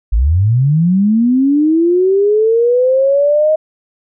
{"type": "linear sweep", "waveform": "sine", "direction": "up", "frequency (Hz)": [47.95, 629], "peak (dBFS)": -8, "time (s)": [0.12, 3.56], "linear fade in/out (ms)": 10, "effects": []}